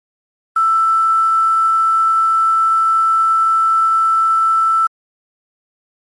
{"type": "tone with quantisation", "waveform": "sine", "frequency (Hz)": 1326, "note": "E6", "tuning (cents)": 10, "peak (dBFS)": -10, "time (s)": [0.56, 4.87], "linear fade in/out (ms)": 5, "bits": 6, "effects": ["MP3 48 kbps"]}